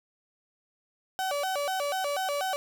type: tone with vibrato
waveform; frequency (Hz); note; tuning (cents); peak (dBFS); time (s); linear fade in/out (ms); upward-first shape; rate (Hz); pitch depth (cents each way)
35% pulse; 660; E5; +2; -26; 1.19-2.56; 0; square; 4.1; 240
effects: none